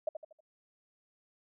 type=tone with echo; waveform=sine; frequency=622.3 Hz; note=D#5; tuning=in tune; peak=-28 dBFS; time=0.07-0.09 s; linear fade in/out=5 ms; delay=79 ms; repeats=4; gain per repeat=-8 dB; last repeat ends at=0.406 s; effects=none